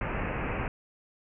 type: low-pass noise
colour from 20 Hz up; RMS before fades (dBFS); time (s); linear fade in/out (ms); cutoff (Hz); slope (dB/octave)
pink; -32; 0.01-0.68; 2; 2700; 96
effects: none